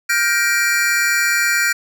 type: chord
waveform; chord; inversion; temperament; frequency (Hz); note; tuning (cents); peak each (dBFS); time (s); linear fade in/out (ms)
square; G minor seventh; third; just; 1411.2 / 1568 / 1881.6 / 2352; F6 / G6 / Bb6 / D7; +18 / 0 / +16 / +2; -21; 0.09-1.73; 10
effects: none